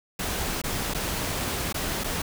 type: noise with dropouts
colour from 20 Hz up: pink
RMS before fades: -29 dBFS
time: 0.19-2.22 s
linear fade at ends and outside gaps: 5 ms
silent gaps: 0.617-0.638 / 0.938-0.946 / 1.727-1.743 / 2.038-2.042 s
effects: none